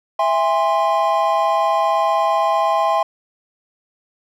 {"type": "chord", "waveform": "triangle", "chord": "E augmented", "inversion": "none", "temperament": "equal with one note detuned", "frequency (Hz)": [659.3, 814.9, 1046.5], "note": ["E5", "G#5", "B#5"], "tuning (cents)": [0, -33, 0], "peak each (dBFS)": -17, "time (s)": [0.19, 3.03], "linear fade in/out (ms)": 5, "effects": []}